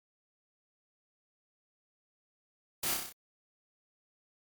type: noise with echo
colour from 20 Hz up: white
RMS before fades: -33 dBFS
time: 2.83-2.94 s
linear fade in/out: 5 ms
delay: 31 ms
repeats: 6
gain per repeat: -3 dB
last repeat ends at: 3.126 s
effects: MP3 96 kbps